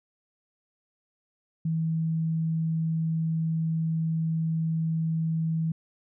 sine tone, 161.7 Hz, E3, 33 cents flat, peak -24 dBFS, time 1.65-5.72 s, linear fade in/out 5 ms, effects none

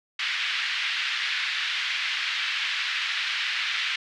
pink band-pass noise, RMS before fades -28 dBFS, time 0.19-3.96 s, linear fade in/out 5 ms, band 1700 to 3900 Hz, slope 24 dB/octave, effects none

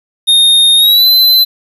square tone with pitch glide, 3690 to 4047 Hz, A#7 to B7, -18 to +42 cents, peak -5 dBFS, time 0.27-1.45 s, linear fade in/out 20 ms, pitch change +160 cents, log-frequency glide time 0.76-1.07 s, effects 7-bit

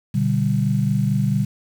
sine chord, G major, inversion first, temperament just, 122.5 / 147 / 196 Hz, B2 / D3 / G3, -14 / +2 / 0 cents, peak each -21 dBFS, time 0.14-1.45 s, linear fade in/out 10 ms, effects 7-bit

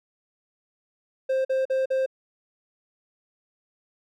triangle tone bursts, 527 Hz, C5, 12 cents sharp, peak -19 dBFS, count 4, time 1.29-2.062 s, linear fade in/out 10 ms, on 160 ms, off 44 ms, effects none

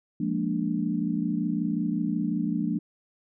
sine chord, Bb dominant seventh, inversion second, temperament equal, 174.61 / 207.7 / 233.1 / 293.7 Hz, F3 / Ab3 / Bb3 / D4, 0 / 0 / 0 / 0 cents, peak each -30 dBFS, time 0.2-2.79 s, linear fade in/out 5 ms, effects none

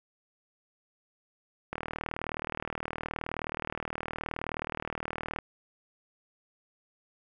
click train, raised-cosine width 0.5 ms, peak -18 dBFS, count 144, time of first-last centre 1.73-5.387 s, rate 39.1 Hz, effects none

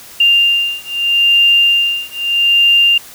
sine beating tone pair, 2794 / 2794.79 Hz, F7 / F7, 0 / +1 cents, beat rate 0.79 Hz, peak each -12 dBFS, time 0.2-2.98 s, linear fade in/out 5 ms, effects white hiss -36 dBFS RMS until 3.14 s

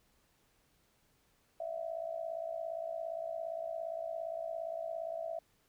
sine tone with amplitude modulation, 659.3 Hz, E5, in tune, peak -33 dBFS, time 1.6-5.39 s, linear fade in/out 5 ms, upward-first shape sine, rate 57.4 Hz, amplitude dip 80%, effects pink hiss -72 dBFS RMS until 5.68 s

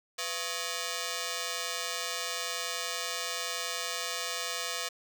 5% pulse ring-modulated tone, 590 Hz, D5, 8 cents sharp, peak -18 dBFS, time 0.18-4.89 s, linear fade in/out 10 ms, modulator 89.5 Hz, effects none

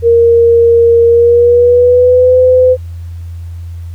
sine tone with pitch glide, 466.2 to 508.4 Hz, A#4 to C5, 0 to -50 cents, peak -3 dBFS, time 0.02-2.77 s, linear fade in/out 50 ms, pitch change +150 cents, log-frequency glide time 1.06-2.38 s, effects added 85 Hz sine -21 dBFS peak until 3.94 s + pink hiss -48 dBFS RMS until 3.94 s

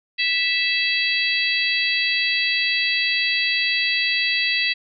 harmonic tone, 658 Hz, E5, 3 cents flat, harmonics 3 / 4 / 5 / 6 / 7, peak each -24 / -22 / -27 / -26 / -27 dBFS, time 0.18-4.74 s, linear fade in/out 20 ms, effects none

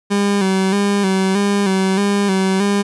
30% pulse tone with vibrato, 196 Hz, G3, in tune, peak -11 dBFS, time 0.1-2.83 s, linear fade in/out 20 ms, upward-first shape square, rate 1.6 Hz, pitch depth 50 cents each way, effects resampled to 24000 Hz

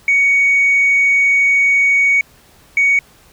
sine tone bursts at uneven times, 2237 Hz, C#7, 15 cents sharp, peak -8 dBFS, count 2, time 0.08-2.21 / 2.77-2.99 s, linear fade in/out 2 ms, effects tanh soft clip ceiling -6 dBFS + pink hiss -48 dBFS RMS until 3.32 s

